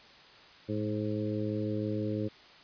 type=harmonic tone with a mistuned harmonic; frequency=106 Hz; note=G#2; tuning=36 cents sharp; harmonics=1 / 2 / 3 / 4 / 5; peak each=-35 / -36 / -35 / -38 / -39 dBFS; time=0.68-2.29 s; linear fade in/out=20 ms; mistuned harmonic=1; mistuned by=+42 cents; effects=white hiss -54 dBFS RMS until 2.63 s + resampled to 11025 Hz